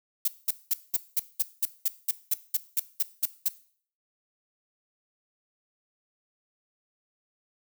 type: noise bursts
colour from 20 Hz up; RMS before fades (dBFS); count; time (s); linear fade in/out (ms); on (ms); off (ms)
violet; -24; 15; 0.25-3.485; 5; 29; 200
effects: noise-tail reverb RT60 0.5 s tail -17 dB re dry